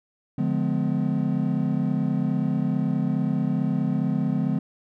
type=chord; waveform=triangle; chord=D diminished seventh; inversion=none; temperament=just; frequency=146.83 / 176.2 / 211.4 / 253.7 Hz; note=D3 / F3 / Ab3 / Cb4; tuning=0 / +16 / +31 / +47 cents; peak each=-25 dBFS; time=0.38-4.59 s; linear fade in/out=5 ms; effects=none